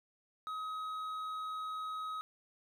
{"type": "tone with hard clipping", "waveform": "sine", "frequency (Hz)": 1268, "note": "D#6", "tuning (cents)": 32, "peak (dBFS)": -39, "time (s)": [0.47, 2.21], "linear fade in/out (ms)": 0, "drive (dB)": 5, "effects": []}